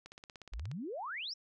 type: click train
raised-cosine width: 0.2 ms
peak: -32 dBFS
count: 12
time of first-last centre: 0.06-0.715 s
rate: 16.8 Hz
type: exponential sweep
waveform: sine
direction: up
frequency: 42.68 to 5740 Hz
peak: -38 dBFS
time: 0.52-1.34 s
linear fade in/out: 10 ms
effects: none